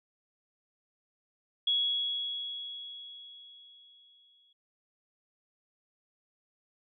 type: tone with exponential decay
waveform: sine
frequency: 3344 Hz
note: G#7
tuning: 11 cents sharp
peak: -24 dBFS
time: 1.67-4.53 s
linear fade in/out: 5 ms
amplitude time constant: 620 ms
effects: none